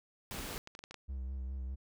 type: noise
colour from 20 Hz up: pink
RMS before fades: -42 dBFS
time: 0.31-0.58 s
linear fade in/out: 0 ms
type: clicks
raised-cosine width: 0.2 ms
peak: -29 dBFS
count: 10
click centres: 0.389 / 0.49 / 0.528 / 0.576 / 0.674 / 0.751 / 0.791 / 0.839 / 0.91 / 0.943 s
type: tone with vibrato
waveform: triangle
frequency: 65.41 Hz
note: C2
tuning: in tune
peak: -35 dBFS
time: 1.08-1.76 s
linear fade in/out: 20 ms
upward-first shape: triangle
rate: 4.9 Hz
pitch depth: 54 cents each way
effects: none